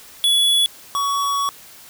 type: tone pair in turn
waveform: square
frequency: 3403 / 1124.2 Hz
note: G#7 / C#6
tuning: +41 / +24 cents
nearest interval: octave + perfect fifth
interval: 1917 cents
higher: first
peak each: -14 / -19 dBFS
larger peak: first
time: 0.24-0.66 / 0.95-1.49 s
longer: second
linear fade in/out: 0 ms
effects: white hiss -43 dBFS RMS until 1.89 s